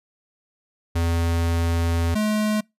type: tone pair in turn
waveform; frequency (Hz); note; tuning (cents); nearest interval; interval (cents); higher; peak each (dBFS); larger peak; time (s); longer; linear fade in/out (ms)
square; 84.1 / 213; E2 / G#3; +35 / +44; octave + major third; 1609; second; -20; neither; 0.95-2.15 / 2.15-2.61; first; 10
effects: noise-tail reverb RT60 0.2 s tail -26 dB re dry + resampled to 32000 Hz